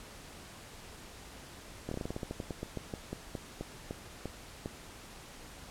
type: slowing click train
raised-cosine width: 2 ms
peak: -23 dBFS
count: 21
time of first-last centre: 1.89-4.659 s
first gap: 24 ms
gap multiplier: 1.16
effects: pink hiss -50 dBFS RMS until 5.7 s + low-pass 11000 Hz 12 dB/octave